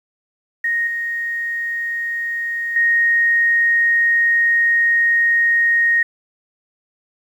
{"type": "tone with level steps", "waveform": "sine", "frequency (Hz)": 1864.7, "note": "A#6", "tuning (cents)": 0, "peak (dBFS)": [-16, -20, -12], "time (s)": [0.64, 6.03], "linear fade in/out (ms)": 5, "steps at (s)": [0.87, 2.76], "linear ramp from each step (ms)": 2, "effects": ["8-bit"]}